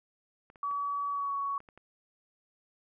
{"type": "clicks", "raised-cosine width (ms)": 0.5, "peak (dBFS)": -38, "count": 6, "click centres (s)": [0.501, 0.558, 0.712, 1.604, 1.688, 1.776]}
{"type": "tone with pitch glide", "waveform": "sine", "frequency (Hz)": [1139, 1118.8], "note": ["C#6", "C#6"], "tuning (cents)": [47, 16], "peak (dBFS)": -30, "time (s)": [0.63, 1.58], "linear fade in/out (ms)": 2, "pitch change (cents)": -31, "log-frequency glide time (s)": [1.1, 1.34]}
{"effects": []}